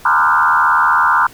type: tone with frequency modulation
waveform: sine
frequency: 1200 Hz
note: D6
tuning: 37 cents sharp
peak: -9 dBFS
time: 0.05-1.27 s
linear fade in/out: 5 ms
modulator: 78 Hz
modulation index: 3.8
effects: pink hiss -41 dBFS RMS until 1.33 s